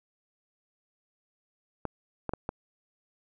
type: clicks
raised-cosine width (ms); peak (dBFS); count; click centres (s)
1; -17; 4; 1.853 / 2.293 / 2.336 / 2.491
effects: none